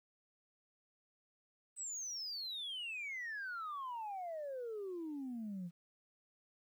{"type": "exponential sweep", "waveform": "sine", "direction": "down", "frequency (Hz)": [8190, 167.2], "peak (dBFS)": -39, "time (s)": [1.76, 5.71], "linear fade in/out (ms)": 50, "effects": ["tanh soft clip ceiling -38 dBFS", "12-bit"]}